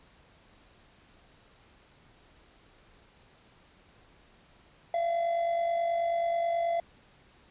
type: tone with amplitude modulation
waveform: triangle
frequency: 680 Hz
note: F5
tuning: 46 cents flat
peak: -22 dBFS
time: 4.94-6.8 s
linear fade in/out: 2 ms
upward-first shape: sine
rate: 49.3 Hz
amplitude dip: 45%
effects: pink hiss -60 dBFS RMS until 7.5 s + resampled to 8000 Hz